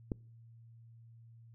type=click; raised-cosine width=3 ms; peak=-21 dBFS; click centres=0.118 s; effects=noise-tail reverb RT60 0.5 s tail -26 dB re dry + added 115 Hz sine -54 dBFS peak until 1.54 s